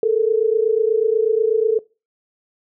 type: tone pair together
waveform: sine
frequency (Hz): 431.6 / 459.8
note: A4 / A#4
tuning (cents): -33 / -24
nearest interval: minor second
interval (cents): 109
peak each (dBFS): -17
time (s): 0.03-1.79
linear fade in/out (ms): 2
effects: noise-tail reverb RT60 0.3 s tail -21 dB re dry